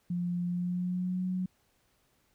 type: tone with pitch glide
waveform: sine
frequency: 175.8 to 184.01 Hz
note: F3 to F#3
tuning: +12 to -9 cents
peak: -29 dBFS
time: 0.1-1.46 s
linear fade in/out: 5 ms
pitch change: +79 cents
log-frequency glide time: 0.46-1.26 s
effects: pink hiss -71 dBFS RMS until 2.34 s